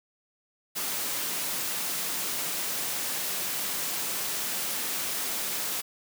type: high-pass noise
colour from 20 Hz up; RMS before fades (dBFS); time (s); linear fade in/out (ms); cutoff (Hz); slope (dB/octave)
white; -31; 0.75-5.82; 20; 130; 24
effects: none